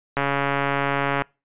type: click train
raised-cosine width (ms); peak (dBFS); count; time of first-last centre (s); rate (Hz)
0.5; -7; 148; 0.17-1.22; 140
effects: noise-tail reverb RT60 0.3 s tail -26 dB re dry + resampled to 8000 Hz